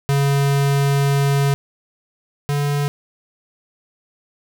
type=tone pair in turn; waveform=square; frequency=140 / 144.02 Hz; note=C#3 / D3; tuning=+18 / -33 cents; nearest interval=unison; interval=49 cents; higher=second; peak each=-15 / -18 dBFS; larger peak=first; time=0.09-1.54 / 2.49-2.88 s; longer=first; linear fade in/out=0 ms; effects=none